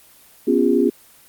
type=chord; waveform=sine; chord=C# dominant seventh; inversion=third; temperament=equal with one note detuned; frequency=246.9 / 277.2 / 349.2 / 406.1 Hz; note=B3 / C#4 / E#4 / G#4; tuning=0 / 0 / 0 / -39 cents; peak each=-19 dBFS; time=0.47-0.9 s; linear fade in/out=10 ms; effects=white hiss -49 dBFS RMS until 1.28 s + Opus 24 kbps